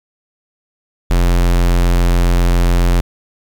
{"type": "tone", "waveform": "square", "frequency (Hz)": 43.66, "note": "F1", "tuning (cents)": 0, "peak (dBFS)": -10, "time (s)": [1.1, 3.01], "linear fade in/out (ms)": 10, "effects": ["8-bit"]}